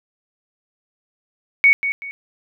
sine tone with echo, 2230 Hz, C#7, 10 cents sharp, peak -8 dBFS, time 1.64-1.73 s, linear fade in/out 0 ms, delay 190 ms, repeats 2, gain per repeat -10 dB, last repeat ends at 2.11 s, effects none

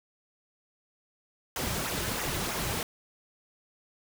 pink noise with flanger, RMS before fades -32 dBFS, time 1.56-2.83 s, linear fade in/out 2 ms, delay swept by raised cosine 0.22 to 4.32 ms, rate 3.1 Hz, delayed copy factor -0.6, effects none

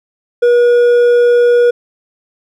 triangle tone with hard clipping, 481.6 Hz, B4, 44 cents flat, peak -7 dBFS, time 0.42-1.71 s, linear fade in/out 10 ms, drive 7 dB, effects none

